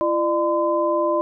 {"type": "tone cluster", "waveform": "sine", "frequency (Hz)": [339.1, 600, 1021], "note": ["E4", "D5", "C6"], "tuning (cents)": [49, 37, -43], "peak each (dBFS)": [-23, -20, -23], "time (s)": [0.01, 1.21], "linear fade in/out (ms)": 0, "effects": []}